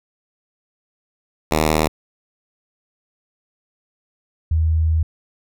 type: tone pair in turn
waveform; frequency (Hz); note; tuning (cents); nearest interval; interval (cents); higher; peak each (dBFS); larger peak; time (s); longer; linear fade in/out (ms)
5% pulse / sine; 77.78 / 79.97; D#2 / D#2; 0 / +48; unison; 48; second; -4 / -14; first; 1.51-1.88 / 4.51-5.03; second; 5
effects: none